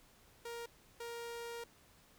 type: tone bursts at uneven times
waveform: sawtooth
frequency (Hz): 469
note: A#4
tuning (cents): +11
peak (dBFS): -39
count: 2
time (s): 0.45-0.66 / 1-1.64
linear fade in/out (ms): 5
effects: pink hiss -65 dBFS RMS until 2.18 s